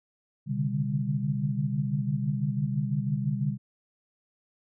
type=tone cluster; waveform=sine; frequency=128 / 142.2 / 148.2 / 200.4 Hz; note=C3 / C#3 / D3 / G3; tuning=-38 / +45 / +16 / +38 cents; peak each=-31 dBFS; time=0.46-3.58 s; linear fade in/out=50 ms; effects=none